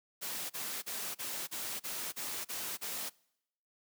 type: noise bursts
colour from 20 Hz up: white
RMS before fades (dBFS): -39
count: 9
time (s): 0.21-3.1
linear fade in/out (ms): 20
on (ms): 290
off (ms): 35
effects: noise-tail reverb RT60 0.8 s tail -25 dB re dry + high-pass 150 Hz 12 dB/octave